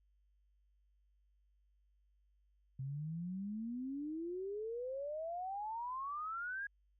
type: exponential sweep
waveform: sine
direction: up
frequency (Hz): 130 to 1661.2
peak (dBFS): -39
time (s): 2.79-6.67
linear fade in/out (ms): 5
effects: added 50 Hz sine -70 dBFS peak until 6.99 s